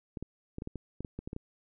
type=clicks; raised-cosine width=3 ms; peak=-25 dBFS; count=12; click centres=0.172 / 0.226 / 0.584 / 0.621 / 0.674 / 0.757 / 1.006 / 1.048 / 1.19 / 1.275 / 1.331 / 1.364 s; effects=none